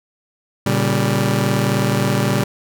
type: chord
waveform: sawtooth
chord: G diminished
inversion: first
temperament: just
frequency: 117.6 / 141.12 / 196 Hz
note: Bb2 / Db3 / G3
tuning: +16 / +31 / 0 cents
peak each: -16 dBFS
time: 0.66-2.44 s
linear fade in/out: 5 ms
effects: none